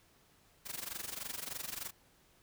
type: noise with amplitude modulation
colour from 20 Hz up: white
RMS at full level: -39 dBFS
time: 0.65-1.91 s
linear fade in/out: 20 ms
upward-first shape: sine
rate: 23.3 Hz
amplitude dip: 85%
effects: pink hiss -67 dBFS RMS until 2.42 s